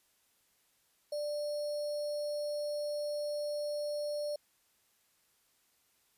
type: tone with sample-and-hold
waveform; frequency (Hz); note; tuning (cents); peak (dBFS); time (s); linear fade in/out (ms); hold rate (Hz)
sine; 590; D5; +8; -33; 1.12-4.36; 5; 4900
effects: white hiss -72 dBFS RMS until 6.17 s + resampled to 32000 Hz